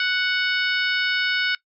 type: harmonic tone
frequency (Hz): 740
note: F#5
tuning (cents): 0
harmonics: 2 / 3 / 4 / 5 / 6 / 7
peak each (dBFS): -22 / -26 / -28 / -30 / -32 / -33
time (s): 0-1.55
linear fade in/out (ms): 2
effects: noise-tail reverb RT60 0.1 s tail -21 dB re dry